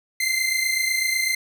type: tone pair together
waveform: sawtooth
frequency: 2065 / 2093 Hz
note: C7 / C7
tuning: -23 / 0 cents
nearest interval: unison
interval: 23 cents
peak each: -20 dBFS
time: 0.2-1.35 s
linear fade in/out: 5 ms
effects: none